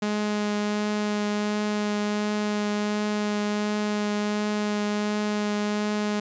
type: tone with vibrato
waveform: sawtooth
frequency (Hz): 208.9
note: G#3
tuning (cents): +10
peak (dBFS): -20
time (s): 0.02-6.2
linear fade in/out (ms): 5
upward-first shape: triangle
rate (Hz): 1.4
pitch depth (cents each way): 11
effects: resampled to 16000 Hz